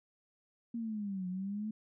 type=linear two-way sweep; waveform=sine; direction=down then up; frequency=236 to 179.8 to 219.2 Hz; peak=-35 dBFS; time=0.74-1.71 s; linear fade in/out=5 ms; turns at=1.28 s; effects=none